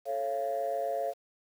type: chord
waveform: sine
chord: A augmented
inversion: none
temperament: just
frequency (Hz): 440 / 550 / 687.5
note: A4 / C#5 / E#5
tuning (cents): 0 / -14 / -27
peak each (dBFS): -37 / -32 / -31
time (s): 0.05-1.14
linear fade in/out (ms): 50
effects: tanh soft clip ceiling -23 dBFS + 9-bit